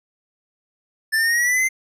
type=exponential sweep; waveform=square; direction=up; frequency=1752 to 2093 Hz; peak=-17 dBFS; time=1.12-1.69 s; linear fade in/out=20 ms; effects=resampled to 32000 Hz